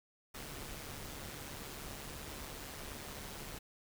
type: noise with amplitude modulation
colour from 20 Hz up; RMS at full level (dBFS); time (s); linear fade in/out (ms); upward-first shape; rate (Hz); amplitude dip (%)
pink; -44; 0.34-3.59; 10; sine; 144; 50
effects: none